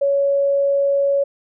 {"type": "tone", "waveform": "sine", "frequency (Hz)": 559, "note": "C#5", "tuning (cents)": 14, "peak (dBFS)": -14, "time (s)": [0.01, 1.24], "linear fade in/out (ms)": 10, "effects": []}